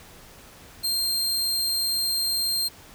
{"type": "tone", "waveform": "sawtooth", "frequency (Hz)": 4186, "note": "C8", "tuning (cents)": 0, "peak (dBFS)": -20, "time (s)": [0.83, 2.69], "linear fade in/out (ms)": 20, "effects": ["pink hiss -48 dBFS RMS until 2.94 s"]}